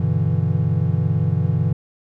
triangle chord, E minor seventh, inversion first, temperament equal, 98 / 123.47 / 146.83 / 164.81 Hz, G2 / B2 / D3 / E3, 0 / 0 / 0 / 0 cents, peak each -20 dBFS, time 0-1.73 s, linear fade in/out 5 ms, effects none

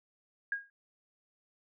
sine tone with exponential decay, 1633 Hz, G#6, 30 cents flat, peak -27 dBFS, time 0.52-0.7 s, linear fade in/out 2 ms, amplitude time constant 38 ms, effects none

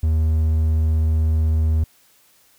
triangle tone, 79 Hz, D#2, 27 cents sharp, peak -13 dBFS, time 0.03-1.84 s, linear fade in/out 5 ms, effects white hiss -56 dBFS RMS until 2.58 s

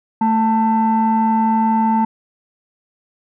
sine tone pair together, 221.9 / 889 Hz, A3 / A5, +15 / +18 cents, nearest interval 2 octaves, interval 2403 cents, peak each -14 dBFS, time 0.21-2.05 s, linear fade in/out 5 ms, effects tanh soft clip ceiling -8 dBFS

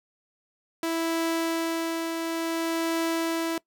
sawtooth tone with tremolo, 329.6 Hz, E4, in tune, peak -20 dBFS, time 0.83-3.58 s, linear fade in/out 2 ms, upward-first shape triangle, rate 0.57 Hz, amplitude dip 40%, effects noise-tail reverb RT60 0.1 s tail -22 dB re dry

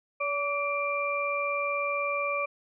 sine tone cluster, 570 / 1156 / 2370 Hz, C#5 / D6 / D7, +48 / -28 / +15 cents, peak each -31 dBFS, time 0.2-2.46 s, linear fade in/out 10 ms, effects none

